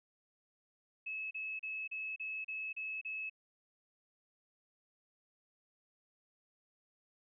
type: tone bursts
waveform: sine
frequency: 2589 Hz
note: E7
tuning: 32 cents flat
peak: -38 dBFS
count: 8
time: 1.06-3.298 s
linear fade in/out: 10 ms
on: 250 ms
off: 34 ms
effects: none